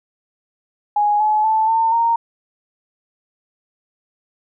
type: tone with pitch steps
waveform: sine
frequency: 830.6 / 853.5 / 876.9 / 901.1 / 925.9 Hz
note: G#5 / G#5 / A5 / A5 / A#5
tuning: 0 / +47 / -6 / +41 / -12 cents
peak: -13 dBFS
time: 0.96-2.16 s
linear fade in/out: 5 ms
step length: 240 ms
effects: none

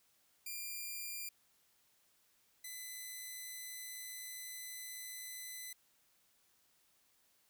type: tone pair in turn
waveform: 5% pulse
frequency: 2392 / 2011 Hz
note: D7 / B6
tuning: +31 / +31 cents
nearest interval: minor third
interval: 300 cents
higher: first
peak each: -32 / -35 dBFS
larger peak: first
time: 0.46-1.29 / 2.64-5.73 s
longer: second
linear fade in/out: 5 ms
effects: white hiss -73 dBFS RMS until 7.49 s

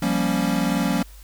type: chord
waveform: square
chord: G half-diminished seventh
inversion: third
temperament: equal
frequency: 174.61 / 196 / 233.1 / 277.2 Hz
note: F3 / G3 / Bb3 / Db4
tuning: 0 / 0 / 0 / 0 cents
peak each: -26 dBFS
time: 0.02-1.03 s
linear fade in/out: 5 ms
effects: added 50 Hz sine -41 dBFS peak until 1.23 s + white hiss -51 dBFS RMS until 1.23 s

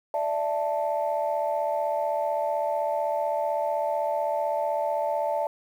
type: chord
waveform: sine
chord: D suspended second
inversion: none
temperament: equal with one note detuned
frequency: 587.3 / 663.1 / 880 Hz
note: D5 / E5 / A5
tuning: 0 / +10 / 0 cents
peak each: -27 / -28 / -28 dBFS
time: 0.14-5.47 s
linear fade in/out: 2 ms
effects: tanh soft clip ceiling -16 dBFS + 9-bit

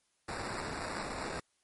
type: noise with sample-and-hold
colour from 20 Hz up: white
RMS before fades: -39 dBFS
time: 0.28-1.4 s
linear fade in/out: 5 ms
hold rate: 3150 Hz
effects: white hiss -75 dBFS RMS until 1.63 s + MP3 48 kbps

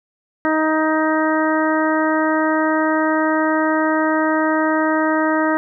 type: harmonic tone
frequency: 313.5 Hz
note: D#4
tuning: 13 cents sharp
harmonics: 1 / 2 / 3 / 4 / 5 / 6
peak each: -18 / -21 / -23 / -24 / -25 / -26 dBFS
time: 0.45-5.57 s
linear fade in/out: 0 ms
effects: none

